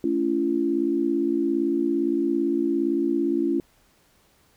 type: tone cluster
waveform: sine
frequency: 220.7 / 282.2 / 339.8 Hz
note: A3 / C#4 / F4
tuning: +5 / +31 / -47 cents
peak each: -30 / -24 / -23 dBFS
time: 0.04-3.6 s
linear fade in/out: 2 ms
effects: pink hiss -61 dBFS RMS until 4.56 s